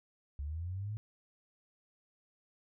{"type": "linear sweep", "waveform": "sine", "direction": "up", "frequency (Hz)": [68.1, 110], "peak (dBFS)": -36, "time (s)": [0.39, 0.97], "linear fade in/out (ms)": 0, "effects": []}